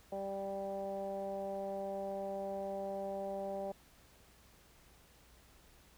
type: tone with low-pass filter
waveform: 15% pulse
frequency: 196 Hz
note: G3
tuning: in tune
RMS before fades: -40 dBFS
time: 0.12-3.72 s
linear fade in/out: 5 ms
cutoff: 680 Hz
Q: 7.4
effects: added 60 Hz sine -67 dBFS peak until 5.97 s + pink hiss -64 dBFS RMS until 5.97 s